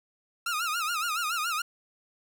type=tone with vibrato; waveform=sawtooth; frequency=1318.5 Hz; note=E6; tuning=in tune; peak=-24 dBFS; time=0.46-1.62 s; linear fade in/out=5 ms; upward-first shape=sine; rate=7.1 Hz; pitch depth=140 cents each way; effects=none